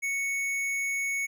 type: tone with hard clipping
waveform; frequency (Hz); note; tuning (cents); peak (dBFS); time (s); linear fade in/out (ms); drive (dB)
sine; 2217; C#7; 0; -29; 0.02-1.27; 20; 12
effects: none